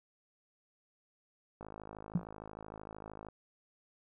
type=click train; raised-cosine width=1 ms; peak=-32 dBFS; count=90; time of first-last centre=1.61-3.286 s; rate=53.1 Hz
type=tone with exponential decay; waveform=sine; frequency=174.61 Hz; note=F3; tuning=in tune; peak=-24 dBFS; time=2.15-2.24 s; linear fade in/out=5 ms; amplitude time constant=19 ms
effects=none